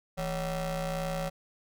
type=ring-modulated tone; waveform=30% pulse; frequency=196 Hz; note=G3; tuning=in tune; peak=-25 dBFS; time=0.17-1.3 s; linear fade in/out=20 ms; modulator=361 Hz; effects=none